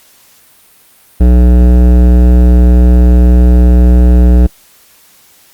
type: tone with hard clipping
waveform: sine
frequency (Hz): 60.9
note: B1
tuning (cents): -24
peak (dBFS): -4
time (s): 1.2-4.47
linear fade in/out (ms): 10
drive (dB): 15
effects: white hiss -44 dBFS RMS until 5.53 s + Opus 48 kbps